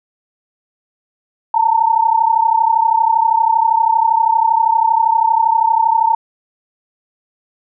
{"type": "tone pair together", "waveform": "sine", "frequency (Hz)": [887.4, 920], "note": ["A5", "A#5"], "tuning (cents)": [14, -23], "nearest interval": "minor second", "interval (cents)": 63, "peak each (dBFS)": -13, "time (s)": [1.54, 6.15], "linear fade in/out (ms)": 5, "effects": []}